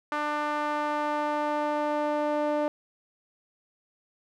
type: tone with band-pass filter sweep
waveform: sawtooth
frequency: 297.7 Hz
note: D4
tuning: 24 cents sharp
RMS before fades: -28 dBFS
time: 0.12-2.68 s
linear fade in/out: 0 ms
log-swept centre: 1200 to 630 Hz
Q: 1.8
effects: none